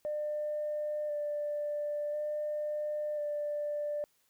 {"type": "tone with vibrato", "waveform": "sine", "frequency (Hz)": 595, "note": "D5", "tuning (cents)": 22, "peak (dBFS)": -31, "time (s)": [0.05, 4.04], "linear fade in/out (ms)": 0, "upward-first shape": "square", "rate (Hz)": 0.48, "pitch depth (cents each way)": 14, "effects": ["tanh soft clip ceiling -27 dBFS", "white hiss -72 dBFS RMS until 4.29 s"]}